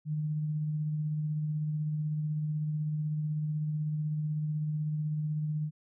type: tone with tremolo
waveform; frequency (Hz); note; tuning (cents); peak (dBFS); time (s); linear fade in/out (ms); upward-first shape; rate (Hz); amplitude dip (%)
sine; 152.3; D#3; -37; -28; 0.05-5.71; 50; sine; 16; 25
effects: none